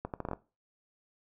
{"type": "accelerating click train", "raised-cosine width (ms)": 1, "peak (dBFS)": -21, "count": 7, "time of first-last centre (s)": [0.05, 0.333], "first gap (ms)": 88, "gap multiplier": 0.74, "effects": ["noise-tail reverb RT60 0.3 s tail -18 dB re dry"]}